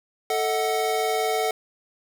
square chord, D# diminished, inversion second, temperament equal with one note detuned, 440 / 634.6 / 740 Hz, A4 / D#5 / F#5, 0 / +34 / 0 cents, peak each -26 / -31 / -26 dBFS, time 0.3-1.51 s, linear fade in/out 2 ms, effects none

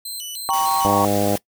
15% pulse tone with vibrato, 3495 Hz, A7, 12 cents flat, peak -22 dBFS, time 0.05-0.87 s, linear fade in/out 5 ms, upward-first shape square, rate 3.3 Hz, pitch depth 280 cents each way
sine chord, G diminished, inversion none, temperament equal, 784 / 932.3 / 1108.7 Hz, G5 / Bb5 / Db6, 0 / 0 / 0 cents, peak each -21 / -22 / -21 dBFS, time 0.49-1.05 s, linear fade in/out 0 ms
white noise, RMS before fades -30 dBFS, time 0.53-1.38 s, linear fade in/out 5 ms
harmonic tone, 101.3 Hz, G#2, 43 cents flat, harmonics 1 / 2 / 3 / 4 / 5 / 6 / 7 / 8, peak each -27 / -24 / -24 / -29 / -24 / -24 / -27 / -29 dBFS, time 0.85-1.36 s, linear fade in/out 0 ms
effects noise-tail reverb RT60 0.1 s tail -21 dB re dry

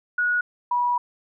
sine tone pair in turn, 1457 / 972.4 Hz, F#6 / B5, -27 / -27 cents, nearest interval perfect fifth, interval 700 cents, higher first, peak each -19 dBFS, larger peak neither, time 0.18-0.41 / 0.71-0.98 s, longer second, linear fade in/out 5 ms, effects none

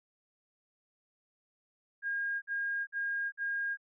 sine tone bursts, 1622 Hz, G#6, 41 cents flat, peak -31 dBFS, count 4, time 2.02-3.773 s, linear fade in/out 50 ms, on 400 ms, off 51 ms, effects none

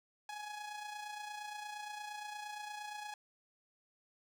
sawtooth tone with amplitude modulation, 838 Hz, G#5, 15 cents sharp, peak -37 dBFS, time 0.29-3.14 s, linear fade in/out 2 ms, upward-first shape sine, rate 28.6 Hz, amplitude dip 50%, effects low-pass 9000 Hz 12 dB/octave + 11-bit

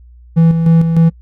triangle tone with tremolo, 164.81 Hz, E3, in tune, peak -3 dBFS, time 0.36-1.1 s, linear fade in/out 20 ms, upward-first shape square, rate 3.3 Hz, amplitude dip 50%, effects noise-tail reverb RT60 0.1 s tail -26 dB re dry + added 60 Hz sine -37 dBFS peak until 1.21 s

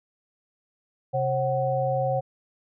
sine tone cluster, 132.1 / 538 / 747 Hz, C3 / C5 / F#5, +17 / +48 / +16 cents, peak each -28 / -25 / -27 dBFS, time 1.13-2.21 s, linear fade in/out 20 ms, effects none

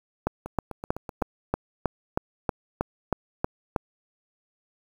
two click trains, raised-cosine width 1 ms, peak -20 / -9 dBFS, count 7 / 12, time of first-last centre 0.46-1.219 / 0.27-3.762 s, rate 7.91 / 3.15 Hz, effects 7-bit

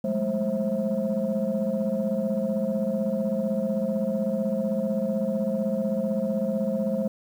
sine tone cluster, 176.5 / 203 / 218.8 / 530 / 655 Hz, F3 / G#3 / A3 / C5 / E5, +19 / -39 / -9 / +22 / -11 cents, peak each -36 / -27 / -28 / -27 / -34 dBFS, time 0.04-7.08 s, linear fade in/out 5 ms, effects tanh soft clip ceiling -16 dBFS + 9-bit

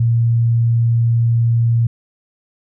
sine tone, 116.54 Hz, A#2, in tune, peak -11 dBFS, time 0-1.87 s, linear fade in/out 5 ms, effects none

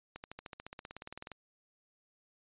accelerating click train, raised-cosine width 0.3 ms, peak -28 dBFS, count 20, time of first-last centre 0.16-1.317 s, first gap 79 ms, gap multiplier 0.97, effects resampled to 8000 Hz

